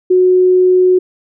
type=tone; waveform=sine; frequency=366.9 Hz; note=F#4; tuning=15 cents flat; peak=-6 dBFS; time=0.1-0.99 s; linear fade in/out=10 ms; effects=none